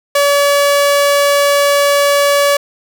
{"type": "tone", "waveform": "sawtooth", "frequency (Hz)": 570, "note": "C#5", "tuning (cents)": 48, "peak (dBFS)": -5, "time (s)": [0.15, 2.57], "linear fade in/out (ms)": 5, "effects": []}